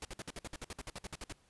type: noise bursts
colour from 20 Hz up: pink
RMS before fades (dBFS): -43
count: 16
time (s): 0.02-1.325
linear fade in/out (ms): 2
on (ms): 30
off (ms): 55
effects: pink hiss -69 dBFS RMS until 1.49 s + resampled to 24000 Hz